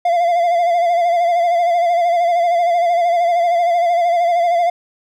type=tone with vibrato; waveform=triangle; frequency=691 Hz; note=F5; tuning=19 cents flat; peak=-10 dBFS; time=0.05-4.7 s; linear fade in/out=5 ms; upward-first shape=sine; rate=13 Hz; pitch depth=49 cents each way; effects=none